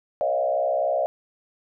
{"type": "tone with frequency modulation", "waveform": "sine", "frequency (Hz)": 622.3, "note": "D#5", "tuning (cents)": 0, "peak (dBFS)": -20, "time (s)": [0.21, 1.06], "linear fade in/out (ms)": 0, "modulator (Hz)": 63.7, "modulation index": 1.4, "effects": []}